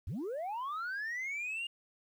sine linear sweep, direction up, 62.5 to 2845 Hz, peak -33 dBFS, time 0.07-1.67 s, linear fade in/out 5 ms, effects tanh soft clip ceiling -34 dBFS + 11-bit

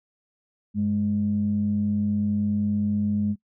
sine tone pair together, 98 / 207.5 Hz, G2 / G#3, 0 / -1 cents, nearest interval octave + minor second, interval 1299 cents, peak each -29 / -21 dBFS, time 0.74-3.36 s, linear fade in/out 50 ms, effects noise-tail reverb RT60 0.1 s tail -22 dB re dry + tanh soft clip ceiling -14 dBFS

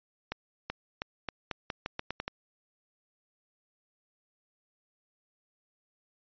accelerating click train, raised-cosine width 0.3 ms, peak -17 dBFS, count 11, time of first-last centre 0.32-2.28 s, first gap 380 ms, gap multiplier 0.84, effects resampled to 11025 Hz

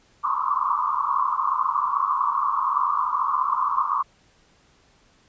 pink band-pass noise, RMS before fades -23 dBFS, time 0.23-4.03 s, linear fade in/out 20 ms, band 1000 to 1200 Hz, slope 96 dB/octave, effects pink hiss -59 dBFS RMS until 5.28 s + resampled to 16000 Hz

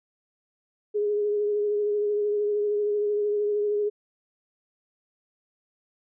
sine tone with vibrato, 415.3 Hz, G#4, in tune, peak -22 dBFS, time 0.94-3.9 s, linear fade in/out 20 ms, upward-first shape triangle, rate 13 Hz, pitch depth 27 cents each way, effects none

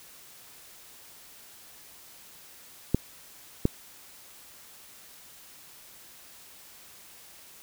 clicks, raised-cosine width 3 ms, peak -8 dBFS, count 2, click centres 2.946 / 3.654 s, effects white hiss -51 dBFS RMS until 7.62 s

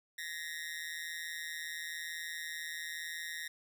sawtooth tone with amplitude modulation, 1864.7 Hz, A#6, in tune, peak -32 dBFS, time 0.18-3.48 s, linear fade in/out 5 ms, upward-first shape sine, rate 161 Hz, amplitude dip 95%, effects none

